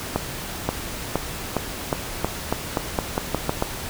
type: accelerating click train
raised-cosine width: 1 ms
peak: -6 dBFS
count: 13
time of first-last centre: 0.16-3.624 s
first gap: 530 ms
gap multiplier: 0.88
effects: pink hiss -32 dBFS RMS until 3.89 s